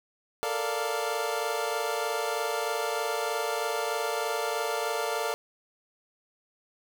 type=chord; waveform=25% pulse; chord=Bb major seventh; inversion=third; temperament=equal with one note detuned; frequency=440 / 463.2 / 587.3 / 698.5 Hz; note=A4 / Bb4 / D5 / F5; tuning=0 / -11 / 0 / 0 cents; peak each=-30 dBFS; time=0.43-5.34 s; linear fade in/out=0 ms; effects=none